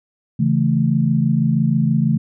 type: chord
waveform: sine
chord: A major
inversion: first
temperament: equal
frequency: 138.59 / 164.81 / 220 Hz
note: C#3 / E3 / A3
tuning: 0 / 0 / 0 cents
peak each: -18 dBFS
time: 0.39-2.18 s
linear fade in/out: 10 ms
effects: none